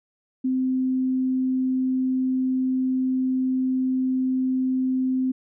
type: tone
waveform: sine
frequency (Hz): 258.8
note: C4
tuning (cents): -19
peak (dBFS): -20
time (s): 0.44-5.32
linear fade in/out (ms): 10
effects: none